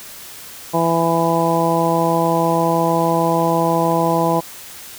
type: harmonic tone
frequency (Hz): 166.3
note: E3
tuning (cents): +16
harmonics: 1 / 2 / 3 / 4 / 5 / 6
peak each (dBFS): -21 / -21 / -21 / -21 / -21 / -21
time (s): 0.73-4.41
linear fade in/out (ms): 20
effects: white hiss -36 dBFS RMS until 4.98 s